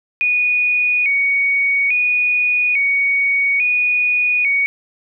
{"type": "tone with vibrato", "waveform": "sine", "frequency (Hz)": 2349, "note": "D7", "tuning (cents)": 0, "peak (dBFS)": -13, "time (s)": [0.21, 4.66], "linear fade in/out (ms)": 0, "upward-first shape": "square", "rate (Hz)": 0.59, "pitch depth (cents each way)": 84, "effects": []}